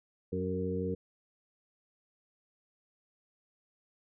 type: harmonic tone with a mistuned harmonic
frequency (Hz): 92.3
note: F#2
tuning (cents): -4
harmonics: 1 / 2 / 3 / 4 / 5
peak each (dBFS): -38 / -36 / -40 / -40 / -35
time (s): 0.32-0.95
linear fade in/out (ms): 10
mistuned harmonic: 4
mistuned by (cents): +29
effects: none